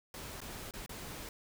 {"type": "noise with dropouts", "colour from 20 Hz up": "pink", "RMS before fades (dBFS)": -45, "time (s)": [0.14, 1.29], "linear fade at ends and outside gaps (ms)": 2, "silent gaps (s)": [[0.405, 0.415], [0.71, 0.737], [0.862, 0.893]], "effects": []}